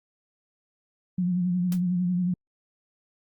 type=tone with vibrato; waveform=sine; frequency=179.1 Hz; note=F3; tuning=44 cents sharp; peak=-22 dBFS; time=1.18-2.34 s; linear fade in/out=5 ms; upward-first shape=sine; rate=11 Hz; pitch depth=46 cents each way
type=noise with exponential decay; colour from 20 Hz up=white; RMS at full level=-34 dBFS; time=1.72-1.81 s; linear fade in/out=2 ms; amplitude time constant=18 ms
effects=Opus 48 kbps